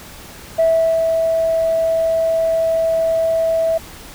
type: tone with ADSR envelope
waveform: sine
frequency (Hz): 654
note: E5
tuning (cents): -14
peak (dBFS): -9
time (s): 0.58-3.78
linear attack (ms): 16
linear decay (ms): 400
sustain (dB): -4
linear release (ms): 8
effects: tanh soft clip ceiling -7 dBFS + pink hiss -37 dBFS RMS until 4.14 s